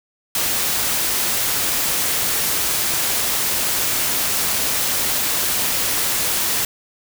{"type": "noise", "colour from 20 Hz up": "white", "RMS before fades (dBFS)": -20, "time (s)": [0.35, 6.65], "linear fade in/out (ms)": 2, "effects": []}